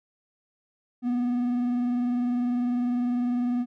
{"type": "tone with vibrato", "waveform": "triangle", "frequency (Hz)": 244.5, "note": "B3", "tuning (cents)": -17, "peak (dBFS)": -21, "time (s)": [1.02, 3.66], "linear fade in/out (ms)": 50, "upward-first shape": "sine", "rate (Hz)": 20, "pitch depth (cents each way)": 35, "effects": []}